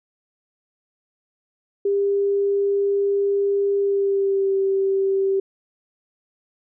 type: tone with pitch glide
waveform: sine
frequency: 400 to 388.6 Hz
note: G4 to G4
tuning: +35 to -15 cents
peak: -17 dBFS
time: 1.85-5.4 s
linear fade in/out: 5 ms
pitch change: -50 cents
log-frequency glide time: 3.79-4.56 s
effects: none